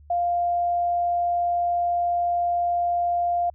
sine tone, 698.5 Hz, F5, in tune, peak -20 dBFS, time 0.1-3.5 s, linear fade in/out 5 ms, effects added 73 Hz sine -47 dBFS peak until 3.54 s

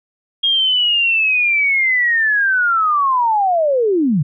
sine linear sweep, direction down, 3261 to 130.81 Hz, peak -12 dBFS, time 0.43-4.23 s, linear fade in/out 10 ms, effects none

